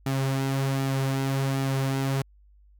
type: tone with flanger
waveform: sawtooth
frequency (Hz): 135.2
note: C#3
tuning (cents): -43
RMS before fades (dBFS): -26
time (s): 0.06-2.22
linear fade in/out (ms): 5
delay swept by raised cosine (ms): 1.9 to 5.7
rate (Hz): 1.3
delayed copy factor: -0.5
effects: added 50 Hz sine -53 dBFS peak until 2.79 s